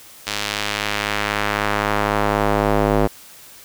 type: tone with band-pass filter sweep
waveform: square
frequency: 51.91 Hz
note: G#1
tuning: in tune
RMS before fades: -20 dBFS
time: 0.26-3.08 s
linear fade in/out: 20 ms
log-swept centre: 4200 to 520 Hz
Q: 0.9
effects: white hiss -43 dBFS RMS until 3.64 s